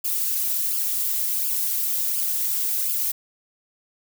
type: noise with flanger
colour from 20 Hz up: violet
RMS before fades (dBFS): -24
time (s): 0.04-3.12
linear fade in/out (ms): 10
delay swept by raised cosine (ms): 0.5 to 5.4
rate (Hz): 1.4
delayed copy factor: -1
effects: none